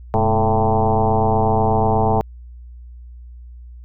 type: tone with frequency modulation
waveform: sine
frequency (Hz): 437.9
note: A4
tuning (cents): -8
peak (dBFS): -13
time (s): 0.14-2.21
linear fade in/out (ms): 0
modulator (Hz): 113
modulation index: 4.2
effects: added 60 Hz sine -35 dBFS peak until 3.84 s